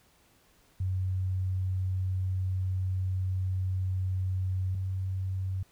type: tone pair in turn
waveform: sine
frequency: 93.4 / 94.43 Hz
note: F#2 / F#2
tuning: +17 / +36 cents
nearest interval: unison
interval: 19 cents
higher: second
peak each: -27 / -29 dBFS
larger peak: first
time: 0.8-4.75 / 4.75-5.63 s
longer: first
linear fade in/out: 5 ms
effects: pink hiss -64 dBFS RMS until 5.71 s